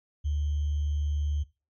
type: tone with sample-and-hold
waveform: sine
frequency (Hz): 73.42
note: D2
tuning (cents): 0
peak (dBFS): -25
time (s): 0.24-1.44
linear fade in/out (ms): 20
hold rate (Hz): 3150
effects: noise-tail reverb RT60 0.3 s tail -20 dB re dry + MP3 32 kbps